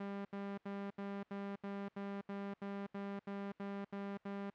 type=tone bursts; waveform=sawtooth; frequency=199.3 Hz; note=G3; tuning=29 cents sharp; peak=-37 dBFS; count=14; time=0-4.501 s; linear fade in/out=5 ms; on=250 ms; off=77 ms; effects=white hiss -72 dBFS RMS until 4.54 s + low-pass 2000 Hz 12 dB/octave